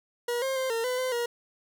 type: tone with pitch steps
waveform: 40% pulse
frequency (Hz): 479.6 / 532 / 523 / 457.2 / 503 / 513 / 475.6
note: A#4 / C5 / C5 / A#4 / B4 / C5 / A#4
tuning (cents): +49 / +29 / -1 / -34 / +32 / -34 / +35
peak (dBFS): -26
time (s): 0.28-1.26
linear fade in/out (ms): 5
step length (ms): 140
effects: none